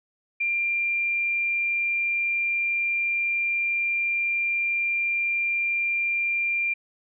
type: tone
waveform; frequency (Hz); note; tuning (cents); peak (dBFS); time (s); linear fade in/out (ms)
sine; 2383; D7; +25; -22; 0.4-6.74; 10
effects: none